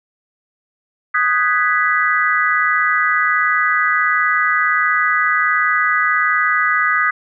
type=chord; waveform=sine; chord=G# minor seventh; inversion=second; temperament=equal with one note detuned; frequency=1244.5 / 1499.8 / 1661.2 / 1975.5 Hz; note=D#6 / F#6 / G#6 / B6; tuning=0 / +23 / 0 / 0 cents; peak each=-17 / -20 / -20 / -18 dBFS; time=1.14-7.11 s; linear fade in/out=10 ms; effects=none